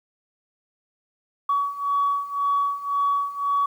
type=beating tone pair; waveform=sine; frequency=1130 / 1131.9 Hz; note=C#6 / C#6; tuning=+33 / +36 cents; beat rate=1.9 Hz; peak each=-25 / -22 dBFS; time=1.49-3.66 s; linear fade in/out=5 ms; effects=tanh soft clip ceiling -13 dBFS + 9-bit